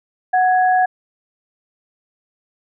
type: tone pair together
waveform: sine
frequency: 738.5 / 1668 Hz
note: F#5 / G#6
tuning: -3 / +7 cents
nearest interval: octave + major second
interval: 1410 cents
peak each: -12 / -21 dBFS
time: 0.33-0.86 s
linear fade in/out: 10 ms
effects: none